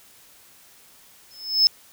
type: tone with exponential growth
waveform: triangle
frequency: 5220 Hz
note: E8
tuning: 18 cents flat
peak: -7 dBFS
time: 1.31-1.67 s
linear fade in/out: 0 ms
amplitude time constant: 77 ms
effects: tanh soft clip ceiling -9 dBFS + white hiss -52 dBFS RMS until 1.92 s